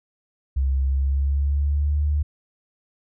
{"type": "tone with pitch glide", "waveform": "sine", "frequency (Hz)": [67, 73.91], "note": ["C2", "D2"], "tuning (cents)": [42, 12], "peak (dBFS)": -18, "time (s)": [0.56, 2.23], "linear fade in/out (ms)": 10, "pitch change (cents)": 170, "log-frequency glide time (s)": [0.84, 2], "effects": []}